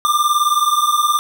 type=beating tone pair; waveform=square; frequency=1184 / 1203 Hz; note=D6 / D6; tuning=+14 / +41 cents; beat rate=19 Hz; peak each=-17 dBFS; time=0.05-1.19 s; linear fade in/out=0 ms; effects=none